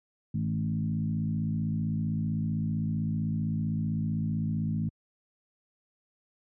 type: tone with frequency modulation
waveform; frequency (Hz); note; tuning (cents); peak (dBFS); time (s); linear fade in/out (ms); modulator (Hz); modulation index
sine; 158.5; D#3; +32; -26; 0.34-4.89; 5; 55.6; 1.3
effects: high-pass 80 Hz 12 dB/octave